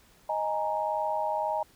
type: chord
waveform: sine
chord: D# suspended fourth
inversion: none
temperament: equal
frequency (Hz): 622.3 / 830.6 / 932.3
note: D#5 / G#5 / A#5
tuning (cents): 0 / 0 / 0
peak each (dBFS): -31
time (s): 0.29-1.63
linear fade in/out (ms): 5
effects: pink hiss -60 dBFS RMS until 1.75 s